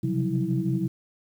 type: tone cluster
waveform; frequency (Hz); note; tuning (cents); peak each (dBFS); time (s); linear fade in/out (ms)
sine; 130.4 / 136.2 / 176.1 / 188.5 / 325.6; C3 / C#3 / F3 / F#3 / E4; -5 / -30 / +15 / +32 / -21; -29; 0.03-0.88; 10
effects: tanh soft clip ceiling -11 dBFS + 9-bit